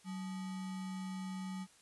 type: tone with sample-and-hold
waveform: sine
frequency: 187.8 Hz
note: F#3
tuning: 26 cents sharp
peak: -39 dBFS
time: 0.04-1.67 s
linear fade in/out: 50 ms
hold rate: 1050 Hz
effects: white hiss -64 dBFS RMS until 1.81 s + resampled to 24000 Hz